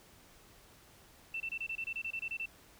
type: tone bursts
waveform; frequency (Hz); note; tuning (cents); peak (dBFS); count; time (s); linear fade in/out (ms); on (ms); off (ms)
sine; 2677; E7; +26; -35; 13; 1.34-2.458; 5; 62; 26
effects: pink hiss -60 dBFS RMS until 2.79 s